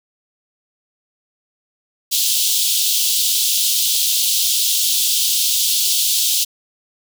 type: high-pass noise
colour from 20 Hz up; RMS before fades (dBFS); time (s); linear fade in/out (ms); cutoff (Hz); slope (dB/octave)
pink; -17; 2.11-6.45; 20; 3100; 48
effects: none